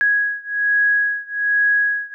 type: beating tone pair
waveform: sine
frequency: 1661.2 / 1662.4 Hz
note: G#6 / G#6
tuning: 0 / +1 cents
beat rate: 1.2 Hz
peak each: -18 / -19 dBFS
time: 0.01-2.14 s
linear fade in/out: 0 ms
effects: none